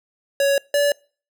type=tone pair in turn; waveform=square; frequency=558 / 575.3 Hz; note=C#5 / D5; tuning=+11 / -36 cents; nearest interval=minor second; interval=53 cents; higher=second; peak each=-16 dBFS; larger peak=neither; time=0.4-0.58 / 0.74-0.92 s; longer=neither; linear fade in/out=2 ms; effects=noise-tail reverb RT60 0.4 s tail -26 dB re dry